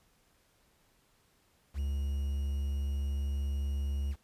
triangle tone with quantisation, 69.9 Hz, C#2, 15 cents sharp, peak -28 dBFS, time 1.74-4.16 s, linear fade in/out 50 ms, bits 9, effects pink hiss -69 dBFS RMS until 4.23 s + resampled to 32000 Hz

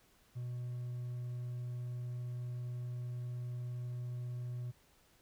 triangle tone with hard clipping, 122.7 Hz, B2, 11 cents flat, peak -39 dBFS, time 0.35-4.72 s, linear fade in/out 20 ms, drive 5 dB, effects pink hiss -68 dBFS RMS until 5.21 s

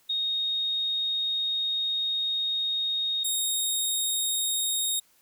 sine / 15% pulse tone pair in turn, 3724 / 3724 Hz, A#7 / A#7, -2 / -2 cents, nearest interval unison, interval 0 cents, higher neither, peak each -25 / -18 dBFS, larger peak second, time 0.09-3.24 / 3.24-5 s, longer first, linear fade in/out 10 ms, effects white hiss -63 dBFS RMS until 5.21 s

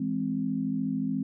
sine chord, E augmented, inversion none, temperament equal, 164.81 / 207.7 / 261.6 Hz, E3 / G#3 / B#3, 0 / 0 / 0 cents, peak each -34 / -31 / -29 dBFS, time 0-1.23 s, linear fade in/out 5 ms, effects none

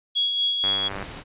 sine tone with tremolo, 3332 Hz, G#7, 5 cents sharp, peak -18 dBFS, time 0.15-0.89 s, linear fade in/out 20 ms, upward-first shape sine, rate 4.2 Hz, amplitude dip 40%
click train, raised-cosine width 0.5 ms, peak -17 dBFS, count 39, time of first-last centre 0.64-1.026 s, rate 98.4 Hz
pink noise, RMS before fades -37 dBFS, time 0.88-1.24 s, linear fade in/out 50 ms
effects resampled to 8000 Hz

